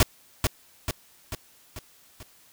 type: noise with echo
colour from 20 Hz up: pink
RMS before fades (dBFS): -17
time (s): 0-0.03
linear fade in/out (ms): 2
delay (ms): 440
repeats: 5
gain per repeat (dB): -5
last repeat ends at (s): 2.23
effects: white hiss -57 dBFS RMS until 2.52 s